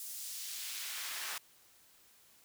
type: noise with high-pass filter sweep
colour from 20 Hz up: pink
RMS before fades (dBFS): -42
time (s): 0-1.38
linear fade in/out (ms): 2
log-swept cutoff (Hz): 8100 to 1100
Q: 0.82
effects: white hiss -64 dBFS RMS until 2.44 s